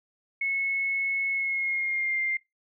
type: tone with pitch glide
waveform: sine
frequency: 2192 to 2103 Hz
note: C#7 to C7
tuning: -20 to +8 cents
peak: -25 dBFS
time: 0.41-2.37 s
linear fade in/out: 5 ms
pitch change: -72 cents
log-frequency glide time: 1.3-2.18 s
effects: noise-tail reverb RT60 0.2 s tail -23 dB re dry